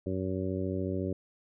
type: harmonic tone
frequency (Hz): 93.9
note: F#2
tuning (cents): +26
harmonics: 1 / 2 / 3 / 4 / 5 / 6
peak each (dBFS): -35 / -36 / -36 / -36 / -41 / -40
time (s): 0.06-1.13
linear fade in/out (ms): 5
effects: none